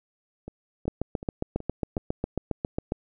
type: two click trains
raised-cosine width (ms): 2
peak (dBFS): -13 / -24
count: 16 / 5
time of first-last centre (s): 0.88-2.921 / 0.48-1.978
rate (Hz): 7.35 / 2.67
effects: none